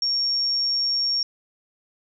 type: tone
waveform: sine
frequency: 5530 Hz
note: F8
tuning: 18 cents flat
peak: -20 dBFS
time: 0.02-1.23 s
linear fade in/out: 2 ms
effects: none